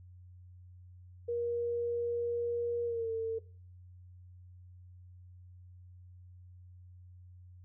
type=tone with pitch glide; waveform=sine; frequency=474 to 450 Hz; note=A#4 to A4; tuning=+29 to +39 cents; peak=-31 dBFS; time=1.28-3.39 s; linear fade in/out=10 ms; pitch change=-90 cents; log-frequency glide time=2.85-3.11 s; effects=noise-tail reverb RT60 0.4 s tail -18 dB re dry + added 90 Hz sine -51 dBFS peak until 7.64 s